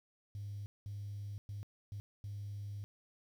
triangle tone bursts at uneven times, 102 Hz, G#2, 31 cents flat, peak -37 dBFS, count 5, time 0.35-0.66 / 0.86-1.38 / 1.49-1.63 / 1.92-2 / 2.24-2.84 s, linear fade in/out 0 ms, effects tanh soft clip ceiling -38 dBFS + 11-bit

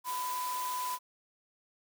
sine tone in noise, 1000 Hz, B5, 21 cents sharp, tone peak -33 dBFS, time 0.04-0.99 s, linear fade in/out 50 ms, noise white, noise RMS -41 dBFS, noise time 0.04-0.99 s, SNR +5 dB, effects high-pass 400 Hz 12 dB/octave

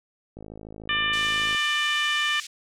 click train, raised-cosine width 2 ms, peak -27 dBFS, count 64, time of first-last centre 0.37-1.548 s, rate 53.5 Hz
harmonic tone, 595 Hz, D5, 22 cents sharp, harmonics 2 / 3 / 4 / 5 / 6, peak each -30 / -26 / -29 / -27 / -34 dBFS, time 0.89-2.4 s, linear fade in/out 2 ms
white band-pass noise, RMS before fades -39 dBFS, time 1.13-2.47 s, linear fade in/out 5 ms, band 2300 to 7500 Hz, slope 24 dB/octave
effects none

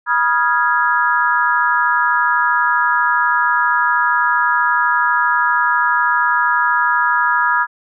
sine chord, F half-diminished seventh, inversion second, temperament equal with one note detuned, 972.5 / 1244.5 / 1396.9 / 1661.2 Hz, Cb6 / Eb6 / F6 / Ab6, -27 / 0 / 0 / 0 cents, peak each -17 / -19 / -19 / -17 dBFS, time 0.06-7.67 s, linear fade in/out 50 ms, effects none

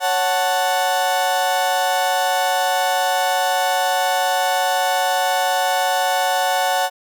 35% pulse chord, F# minor, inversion second, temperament equal, 554.4 / 740 / 880 Hz, C#5 / F#5 / A5, 0 / 0 / 0 cents, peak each -22 / -17 / -21 dBFS, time 0-6.9 s, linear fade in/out 50 ms, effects none

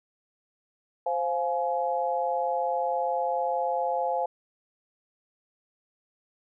sine chord, F minor, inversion second, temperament equal with one note detuned, 523.3 / 698.5 / 843.2 Hz, C5 / F5 / Ab5, 0 / 0 / +26 cents, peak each -29 dBFS, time 1.06-4.26 s, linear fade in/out 5 ms, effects none

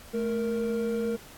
triangle tone pair together, 218.2 / 466.2 Hz, A3 / A#4, -14 / 0 cents, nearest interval octave + minor second, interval 1314 cents, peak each -28 / -26 dBFS, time 0.13-1.17 s, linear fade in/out 20 ms, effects pink hiss -49 dBFS RMS until 1.37 s + AAC 64 kbps

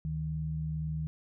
sine tone pair together, 73.4 / 155.44 Hz, D2 / D#3, 0 / -1 cents, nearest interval octave + minor second, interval 1299 cents, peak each -38 / -32 dBFS, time 0.05-1.07 s, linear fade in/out 0 ms, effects none

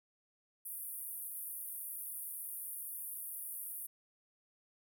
white band-pass noise, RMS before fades -44 dBFS, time 0.65-3.87 s, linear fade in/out 10 ms, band 9400 to 16000 Hz, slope 96 dB/octave, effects none

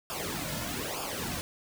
pink noise with flanger, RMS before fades -35 dBFS, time 0.1-1.41 s, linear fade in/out 0 ms, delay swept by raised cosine 0.5 to 2.6 ms, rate 1.1 Hz, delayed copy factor -0.8, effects none

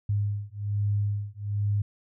sine beating tone pair, 102 / 103.2 Hz, G#2 / G#2, -31 / -10 cents, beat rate 1.2 Hz, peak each -28 dBFS, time 0.09-1.82 s, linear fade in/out 5 ms, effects none

